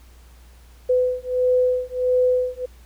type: beating tone pair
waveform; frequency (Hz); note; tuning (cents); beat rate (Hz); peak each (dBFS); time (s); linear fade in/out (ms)
sine; 502 / 503.5; B4 / B4; +28 / +33; 1.5; -20; 0.89-2.66; 10
effects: added 60 Hz sine -45 dBFS peak until 2.85 s + pink hiss -55 dBFS RMS until 2.85 s